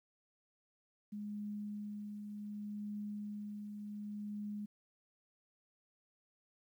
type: tone with tremolo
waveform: sine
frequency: 207.7 Hz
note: G#3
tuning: in tune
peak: -39 dBFS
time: 1.12-4.66 s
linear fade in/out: 10 ms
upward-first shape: triangle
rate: 0.67 Hz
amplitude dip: 40%
effects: 12-bit